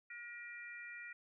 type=harmonic tone; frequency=476.5 Hz; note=A#4; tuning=38 cents sharp; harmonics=3 / 4 / 5; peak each=-53 / -49 / -52 dBFS; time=0.1-1.13 s; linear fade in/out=5 ms; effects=none